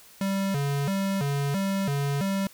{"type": "tone with vibrato", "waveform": "square", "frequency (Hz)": 166.1, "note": "E3", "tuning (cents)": 13, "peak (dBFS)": -25, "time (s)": [0.21, 2.47], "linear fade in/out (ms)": 2, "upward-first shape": "square", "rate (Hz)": 1.5, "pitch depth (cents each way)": 280, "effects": ["white hiss -52 dBFS RMS until 2.53 s"]}